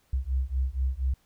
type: beating tone pair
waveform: sine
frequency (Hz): 63.3 / 67.5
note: B1 / C#2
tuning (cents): +43 / -45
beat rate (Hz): 4.2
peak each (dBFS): -28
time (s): 0.13-1.14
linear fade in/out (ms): 5
effects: pink hiss -67 dBFS RMS until 1.25 s